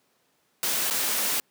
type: noise with dropouts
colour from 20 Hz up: white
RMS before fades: -26 dBFS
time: 0.63-1.4 s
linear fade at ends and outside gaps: 0 ms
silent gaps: 0.901-0.909 s
effects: pink hiss -68 dBFS RMS until 1.5 s + high-pass 200 Hz 12 dB/octave